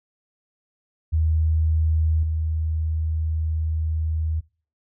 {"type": "tone with level steps", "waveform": "sine", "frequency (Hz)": 79.3, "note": "D#2", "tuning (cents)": 33, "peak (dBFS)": [-17, -21], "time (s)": [1.12, 4.41], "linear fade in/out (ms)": 20, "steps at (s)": 2.23, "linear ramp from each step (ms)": 2, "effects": ["noise-tail reverb RT60 0.4 s tail -23 dB re dry"]}